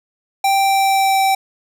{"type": "tone with pitch glide", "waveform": "square", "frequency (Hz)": [784, 775], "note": ["G5", "G5"], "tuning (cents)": [0, -20], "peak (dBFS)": -13, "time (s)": [0.44, 1.35], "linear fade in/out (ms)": 5, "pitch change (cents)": -20, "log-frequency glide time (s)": [0.56, 1.19], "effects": []}